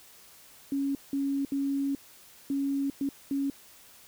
sine tone bursts at uneven times, 277.2 Hz, C#4, in tune, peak -26 dBFS, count 6, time 0.72-0.95 / 1.13-1.45 / 1.52-1.95 / 2.5-2.9 / 3.01-3.09 / 3.31-3.5 s, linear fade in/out 2 ms, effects white hiss -54 dBFS RMS until 4.07 s

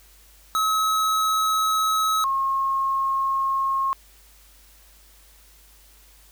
square / sine tone pair in turn, 1284 / 1079.7 Hz, E6 / C#6, -46 / -46 cents, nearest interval minor third, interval 300 cents, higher first, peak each -20 dBFS, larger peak neither, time 0.55-2.24 / 2.24-3.93 s, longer neither, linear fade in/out 0 ms, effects added 50 Hz sine -53 dBFS peak until 6.31 s + white hiss -54 dBFS RMS until 6.31 s

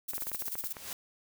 violet noise with tremolo, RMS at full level -35 dBFS, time 0.08-0.73 s, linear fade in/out 10 ms, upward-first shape square, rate 16 Hz, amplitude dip 65%
clicks, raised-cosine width 0.5 ms, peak -27 dBFS, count 11, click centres 0.135 / 0.18 / 0.222 / 0.27 / 0.317 / 0.348 / 0.422 / 0.481 / 0.554 / 0.64 / 0.768 s
white noise with exponential growth, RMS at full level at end -37 dBFS, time 0.49-0.93 s, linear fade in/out 1 ms, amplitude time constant 95 ms
effects none

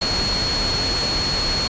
sine tone in noise, 4322 Hz, C#8, 45 cents flat, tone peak -21 dBFS, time 0.01-1.68 s, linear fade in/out 10 ms, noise pink, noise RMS -24 dBFS, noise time 0.01-1.68 s, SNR 0 dB, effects resampled to 16000 Hz

